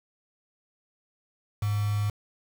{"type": "tone with quantisation", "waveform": "sine", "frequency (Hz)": 103.83, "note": "G#2", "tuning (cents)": 0, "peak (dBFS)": -24, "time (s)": [1.62, 2.1], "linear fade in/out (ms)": 5, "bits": 6, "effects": []}